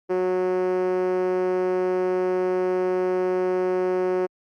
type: tone with band-pass filter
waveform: 5% pulse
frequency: 183.5 Hz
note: F#3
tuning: 14 cents flat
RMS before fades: -23 dBFS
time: 0.09-4.27 s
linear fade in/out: 20 ms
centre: 390 Hz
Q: 3.6
effects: Opus 48 kbps